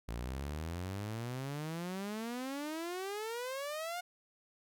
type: exponential sweep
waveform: sawtooth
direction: up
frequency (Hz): 55.7 to 724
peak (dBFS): -34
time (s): 0.08-4.01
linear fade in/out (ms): 10
effects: none